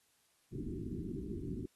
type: low-pass noise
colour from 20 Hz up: white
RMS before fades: -41 dBFS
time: 0.52-1.66 s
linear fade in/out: 5 ms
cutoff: 390 Hz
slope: 96 dB/octave
effects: white hiss -73 dBFS RMS until 1.75 s + AAC 32 kbps